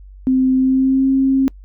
sine tone with pitch glide, 260.1 to 267.7 Hz, C4 to C4, -10 to +40 cents, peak -11 dBFS, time 0.27-1.48 s, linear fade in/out 0 ms, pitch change +50 cents, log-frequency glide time 0.55-1.08 s, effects noise-tail reverb RT60 0.1 s tail -26 dB re dry + added 48 Hz sine -36 dBFS peak until 1.64 s

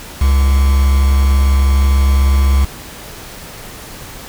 triangle tone with quantisation, 68.1 Hz, C#2, 30 cents flat, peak -6 dBFS, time 0.21-2.65 s, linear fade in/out 5 ms, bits 4, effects pink hiss -32 dBFS RMS until 4.28 s

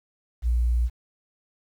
sine tone, 59.5 Hz, A#1, 36 cents sharp, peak -19 dBFS, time 0.42-0.9 s, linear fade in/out 50 ms, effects 9-bit

